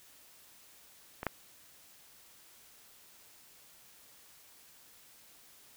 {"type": "clicks", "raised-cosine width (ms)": 0.5, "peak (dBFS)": [-23, -15], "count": 2, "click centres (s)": [1.231, 1.267], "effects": ["white hiss -59 dBFS RMS until 5.76 s"]}